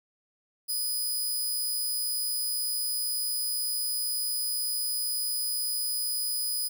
10% pulse tone, 4981 Hz, D#8, 1 cent sharp, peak -21 dBFS, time 0.68-6.69 s, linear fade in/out 20 ms, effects none

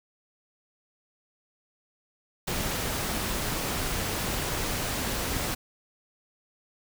pink noise, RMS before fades -30 dBFS, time 2.47-5.55 s, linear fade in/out 10 ms, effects none

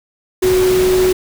sine tone in noise, 370 Hz, F#4, in tune, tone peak -10 dBFS, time 0.42-1.13 s, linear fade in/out 10 ms, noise pink, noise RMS -22 dBFS, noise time 0.42-1.13 s, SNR +9 dB, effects none

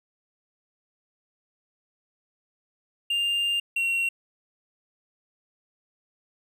triangle tone pair in turn, 2800 / 2739 Hz, F7 / F7, +4 / -34 cents, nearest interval unison, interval 38 cents, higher first, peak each -21 dBFS, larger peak neither, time 3.1-3.6 / 3.76-4.09 s, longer first, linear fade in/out 5 ms, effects none

